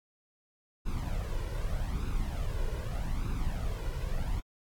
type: noise with flanger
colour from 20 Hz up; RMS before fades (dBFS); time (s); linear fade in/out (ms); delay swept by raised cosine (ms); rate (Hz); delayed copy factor
brown; -32; 0.85-4.41; 20; 0.78 to 2.08; 0.82; +0.65
effects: AAC 64 kbps